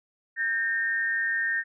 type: tone pair together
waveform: sine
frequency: 1587 / 1831.7 Hz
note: G6 / A#6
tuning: +21 / -31 cents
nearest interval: major second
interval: 248 cents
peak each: -30 / -25 dBFS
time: 0.36-1.64 s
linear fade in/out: 50 ms
effects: none